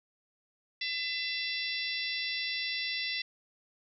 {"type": "harmonic tone with a mistuned harmonic", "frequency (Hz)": 671, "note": "E5", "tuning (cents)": 31, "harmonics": [3, 4, 5, 6, 7, 8], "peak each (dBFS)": [-37, -38, -39, -40, -40, -41], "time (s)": [0.81, 3.22], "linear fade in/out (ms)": 5, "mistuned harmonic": 5, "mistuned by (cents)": 55, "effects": []}